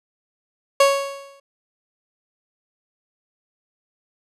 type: tone with exponential decay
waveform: 30% pulse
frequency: 554.4 Hz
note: C#5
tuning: in tune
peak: -7 dBFS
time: 0.8-1.4 s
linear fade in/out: 5 ms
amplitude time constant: 130 ms
effects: low-pass 10000 Hz 12 dB/octave